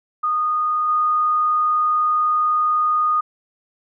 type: tone with level steps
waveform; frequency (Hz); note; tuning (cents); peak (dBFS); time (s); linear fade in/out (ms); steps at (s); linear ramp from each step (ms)
sine; 1232; D#6; -17; -17 / -15; 0.23-3.21; 10; 0.88; 10
effects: none